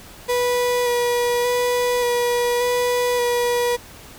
35% pulse tone with vibrato, 486.9 Hz, B4, 25 cents flat, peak -16 dBFS, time 0.28-3.77 s, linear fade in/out 20 ms, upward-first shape square, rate 0.86 Hz, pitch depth 13 cents each way, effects pink hiss -42 dBFS RMS until 4.18 s

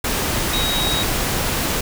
sine tone in noise, 3800 Hz, A#7, 33 cents sharp, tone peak -21 dBFS, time 0.53-1.03 s, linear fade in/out 5 ms, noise pink, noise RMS -21 dBFS, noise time 0.04-1.81 s, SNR -3 dB, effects none

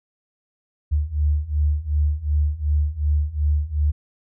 sine beating tone pair, 73 / 75.7 Hz, D2 / D#2, -10 / -47 cents, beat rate 2.7 Hz, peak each -22 / -20 dBFS, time 0.91-3.92 s, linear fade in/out 20 ms, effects none

